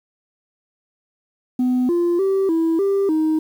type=tone with pitch steps; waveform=sine; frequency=251.4 / 346.2 / 387.4 / 327.2 / 394.9 / 313.7 Hz; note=B3 / F4 / G4 / E4 / G4 / D#4; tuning=+31 / -15 / -20 / -13 / +13 / +14 cents; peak=-13 dBFS; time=1.59-3.39 s; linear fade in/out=5 ms; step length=300 ms; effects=tanh soft clip ceiling -14 dBFS + 8-bit